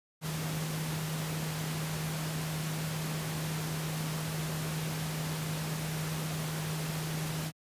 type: tone in noise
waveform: sine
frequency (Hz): 157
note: D#3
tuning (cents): +16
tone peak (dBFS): -33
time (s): 0.21-7.52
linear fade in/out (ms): 50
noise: pink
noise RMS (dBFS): -38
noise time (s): 0.21-7.52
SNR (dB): +2
effects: high-pass 100 Hz 12 dB/octave + resampled to 32000 Hz